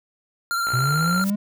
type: tone with vibrato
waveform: square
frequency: 1381 Hz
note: F6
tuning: 20 cents flat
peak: -22 dBFS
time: 0.51-1.24 s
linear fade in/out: 0 ms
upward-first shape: sine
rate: 16 Hz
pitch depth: 30 cents each way
type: click train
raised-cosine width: 0.5 ms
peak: -19 dBFS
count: 33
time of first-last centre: 0.67-1.213 s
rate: 58.9 Hz
type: linear sweep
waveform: triangle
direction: up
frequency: 120 to 209.8 Hz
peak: -18 dBFS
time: 0.73-1.36 s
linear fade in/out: 10 ms
type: noise with exponential growth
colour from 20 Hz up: blue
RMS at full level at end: -28 dBFS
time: 1.12-1.3 s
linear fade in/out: 1 ms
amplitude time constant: 37 ms
effects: none